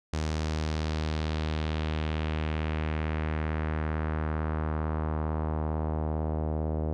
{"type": "tone with low-pass filter sweep", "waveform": "sawtooth", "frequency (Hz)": 77.78, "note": "D#2", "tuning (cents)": 0, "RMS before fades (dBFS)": -30, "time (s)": [0.13, 6.93], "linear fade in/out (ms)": 0, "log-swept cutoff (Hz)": [6300, 600], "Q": 1.6, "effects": []}